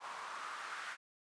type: noise with band-pass filter sweep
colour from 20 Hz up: white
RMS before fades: -45 dBFS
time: 0-0.97 s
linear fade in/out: 50 ms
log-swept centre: 990 to 1500 Hz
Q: 3.3
effects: resampled to 22050 Hz